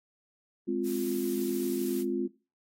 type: chord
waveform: sine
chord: F minor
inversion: first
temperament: just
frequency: 209.5 / 261.9 / 349.2 Hz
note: Ab3 / C4 / F4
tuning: +15 / +2 / 0 cents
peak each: -34 / -32 / -30 dBFS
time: 0.67-2.28 s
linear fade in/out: 20 ms
type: noise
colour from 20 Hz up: blue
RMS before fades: -42 dBFS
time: 0.83-2.05 s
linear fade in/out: 50 ms
effects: noise-tail reverb RT60 0.3 s tail -18 dB re dry + AAC 48 kbps